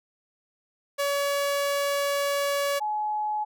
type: tone pair in turn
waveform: sawtooth / sine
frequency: 566 / 848 Hz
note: C#5 / G#5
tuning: +36 / +36 cents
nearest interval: perfect fifth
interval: 700 cents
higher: second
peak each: -20 / -25 dBFS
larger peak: first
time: 0.98-2.8 / 2.8-3.45 s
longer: first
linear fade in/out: 20 ms
effects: none